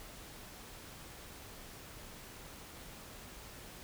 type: silence
effects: pink hiss -51 dBFS RMS until 3.83 s